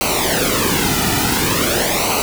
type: noise with flanger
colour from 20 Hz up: pink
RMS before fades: -17 dBFS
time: 0.01-2.22 s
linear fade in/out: 0 ms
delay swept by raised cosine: 0.57 to 1.87 ms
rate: 0.47 Hz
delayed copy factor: -0.75
effects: none